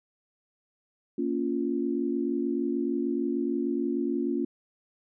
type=chord; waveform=sine; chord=Bb minor; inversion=none; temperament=just; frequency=233.1 / 279.7 / 349.6 Hz; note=Bb3 / Db4 / F4; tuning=0 / +16 / +2 cents; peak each=-31 / -29 / -30 dBFS; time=1.18-4.45 s; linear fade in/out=5 ms; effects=none